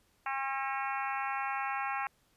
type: harmonic tone with a mistuned harmonic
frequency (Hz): 269.9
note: C#4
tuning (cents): -46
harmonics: 3 / 4 / 5 / 6 / 7 / 8 / 9 / 10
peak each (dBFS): -36 / -38 / -40 / -42 / -43 / -44 / -45 / -46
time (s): 0.26-2.07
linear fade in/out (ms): 2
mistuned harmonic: 8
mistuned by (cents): +36
effects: pink hiss -70 dBFS RMS until 2.36 s + resampled to 32000 Hz